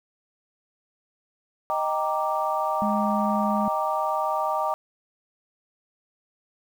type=chord; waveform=sine; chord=Eb major seventh; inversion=none; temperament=equal; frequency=622.3 / 784 / 932.3 / 1174.7 Hz; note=Eb5 / G5 / Bb5 / D6; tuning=0 / 0 / 0 / 0 cents; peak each=-28 dBFS; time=1.7-4.74 s; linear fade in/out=0 ms
type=tone; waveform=sine; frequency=209.3 Hz; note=G#3; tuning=14 cents sharp; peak=-24 dBFS; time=2.82-3.68 s; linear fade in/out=0 ms
effects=tanh soft clip ceiling -9 dBFS + 8-bit